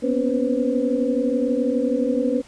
sine tone cluster, 241.8 / 253.8 / 280.7 / 494.7 / 534 Hz, B3 / B3 / C#4 / B4 / C5, -36 / +47 / +22 / +3 / +35 cents, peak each -25 / -25 / -24 / -23 / -29 dBFS, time 0.02-2.42 s, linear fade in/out 20 ms, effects pink hiss -49 dBFS RMS until 2.47 s + resampled to 22050 Hz

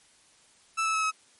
30% pulse tone with pitch steps, 1318.5 / 1306.4 / 1294.4 / 1282.4 Hz, E6 / E6 / E6 / E6, 0 / -16 / -32 / -48 cents, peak -22 dBFS, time 0.77-1.114 s, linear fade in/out 20 ms, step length 86 ms, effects white hiss -60 dBFS RMS until 1.39 s + MP3 48 kbps

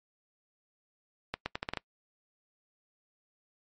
accelerating click train, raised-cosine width 0.3 ms, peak -16 dBFS, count 7, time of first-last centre 1.34-1.773 s, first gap 120 ms, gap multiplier 0.79, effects noise-tail reverb RT60 0.1 s tail -23 dB re dry + MP3 48 kbps

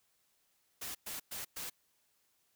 white noise bursts, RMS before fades -42 dBFS, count 4, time 0.81-1.7 s, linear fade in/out 10 ms, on 140 ms, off 110 ms, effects white hiss -75 dBFS RMS until 2.55 s

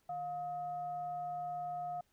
sine tone with frequency modulation, 710 Hz, F5, 28 cents sharp, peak -37 dBFS, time 0.09-2.01 s, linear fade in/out 5 ms, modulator 557 Hz, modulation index 0.29, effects pink hiss -75 dBFS RMS until 2.12 s

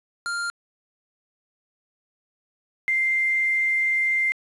square / sine tone pair in turn, 1396.9 / 2093 Hz, F6 / C7, 0 / 0 cents, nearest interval perfect fifth, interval 700 cents, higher second, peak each -26 / -19 dBFS, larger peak second, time 0.26-0.5 / 2.88-4.32 s, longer second, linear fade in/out 0 ms, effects resampled to 24000 Hz + 8-bit

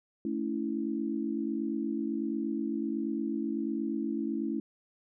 sine chord, A major, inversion none, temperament equal with one note detuned, 220 / 281.4 / 329.6 Hz, A3 / C#4 / E4, 0 / +26 / 0 cents, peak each -34 dBFS, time 0.25-4.6 s, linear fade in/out 2 ms, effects none

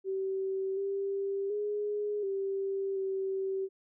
sine tone with pitch steps, 384.3 / 394.4 / 415.3 / 390.5 / 384.9 Hz, G4 / G4 / G#4 / G4 / G4, -34 / +11 / 0 / -7 / -32 cents, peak -30 dBFS, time 0.04-3.69 s, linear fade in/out 50 ms, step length 730 ms, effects none

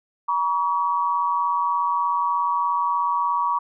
sine tone pair together, 956.3 / 1133 Hz, A#5 / C#6, +44 / +37 cents, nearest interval minor third, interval 293 cents, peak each -22 dBFS, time 0.28-3.59 s, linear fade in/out 10 ms, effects none

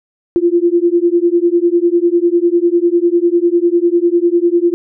sine beating tone pair, 340.8 / 350.8 Hz, F4 / F4, -42 / +8 cents, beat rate 10 Hz, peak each -12 dBFS, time 0.36-4.74 s, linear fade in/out 0 ms, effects none

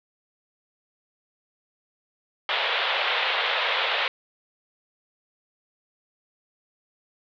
white band-pass noise, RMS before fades -25 dBFS, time 2.49-4.08 s, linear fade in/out 2 ms, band 460 to 3700 Hz, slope 48 dB/octave, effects none

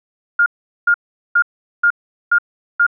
sine tone bursts, 1414 Hz, F6, 21 cents sharp, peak -9 dBFS, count 6, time 0.39-2.866 s, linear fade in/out 5 ms, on 71 ms, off 410 ms, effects none

